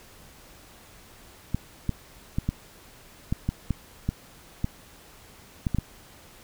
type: clicks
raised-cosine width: 5 ms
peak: -12 dBFS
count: 12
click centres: 1.546 / 1.893 / 2.385 / 2.49 / 3.325 / 3.49 / 3.707 / 4.09 / 4.644 / 5.668 / 5.747 / 5.786 s
effects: pink hiss -51 dBFS RMS until 6.43 s